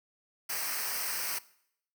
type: noise with comb filter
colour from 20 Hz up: white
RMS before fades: -34 dBFS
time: 0.49-1.39 s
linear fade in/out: 10 ms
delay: 0.28 ms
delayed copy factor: -0.75
effects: noise-tail reverb RT60 0.7 s tail -20 dB re dry